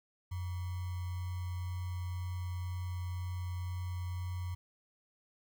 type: tone with sample-and-hold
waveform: sine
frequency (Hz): 89.8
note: F2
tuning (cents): +49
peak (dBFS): -35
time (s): 0.31-4.55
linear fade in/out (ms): 10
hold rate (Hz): 1050
effects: none